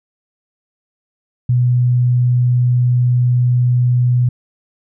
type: tone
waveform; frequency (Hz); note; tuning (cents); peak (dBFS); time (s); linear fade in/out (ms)
sine; 123.47; B2; 0; -10; 1.49-4.29; 5
effects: none